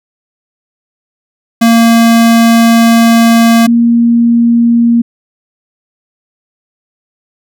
square / sine tone pair in turn, 230.2 / 234.5 Hz, A#3 / A#3, -22 / +11 cents, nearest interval unison, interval 33 cents, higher second, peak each -4 dBFS, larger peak neither, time 1.61-3.67 / 3.67-5.02 s, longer first, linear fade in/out 10 ms, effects none

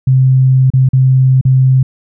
sine tone with dropouts, 130.81 Hz, C3, in tune, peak -5 dBFS, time 0.07-1.83 s, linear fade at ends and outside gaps 5 ms, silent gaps 0.703-0.736 / 0.889-0.932 / 1.412-1.451 s, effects none

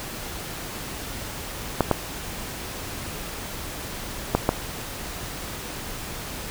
clicks, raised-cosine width 1 ms, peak -3 dBFS, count 4, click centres 1.807 / 1.913 / 4.35 / 4.491 s, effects pink hiss -34 dBFS RMS until 6.5 s

